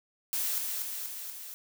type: noise with echo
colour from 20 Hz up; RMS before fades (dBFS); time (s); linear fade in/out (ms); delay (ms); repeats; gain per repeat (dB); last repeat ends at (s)
blue; -31; 0.33-0.58; 0; 240; 4; -3; 1.54
effects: none